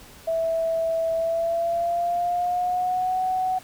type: tone with pitch glide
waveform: sine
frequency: 656 to 744.9 Hz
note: E5 to F#5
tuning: -9 to +11 cents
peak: -21 dBFS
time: 0.27-3.59 s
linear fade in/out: 10 ms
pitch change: +220 cents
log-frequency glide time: 1.15-3.19 s
effects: pink hiss -47 dBFS RMS until 3.63 s